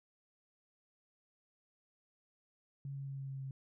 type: tone with pitch steps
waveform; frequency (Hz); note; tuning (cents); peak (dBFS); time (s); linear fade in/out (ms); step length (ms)
sine; 138.7 / 137.82 / 136.95 / 136.08 / 135.22 / 134.36; C#3 / C#3 / C#3 / C#3 / C#3 / C3; +1 / -10 / -21 / -32 / -43 / +46; -40; 2.85-3.51; 2; 110
effects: none